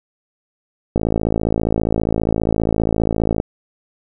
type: click train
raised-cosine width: 2 ms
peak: -4 dBFS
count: 135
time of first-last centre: 0.96-3.401 s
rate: 54.9 Hz
effects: none

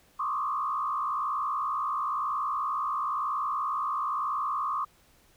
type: tone with frequency modulation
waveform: sine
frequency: 1146 Hz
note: D6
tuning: 43 cents flat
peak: -27 dBFS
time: 0.19-4.85 s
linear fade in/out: 10 ms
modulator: 61 Hz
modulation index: 1.6
effects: pink hiss -62 dBFS RMS until 5.36 s

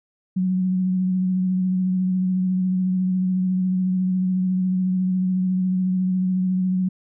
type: tone with vibrato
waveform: sine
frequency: 185 Hz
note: F#3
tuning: in tune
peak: -18 dBFS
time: 0.36-6.89 s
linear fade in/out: 10 ms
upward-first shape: triangle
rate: 14 Hz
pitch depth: 27 cents each way
effects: none

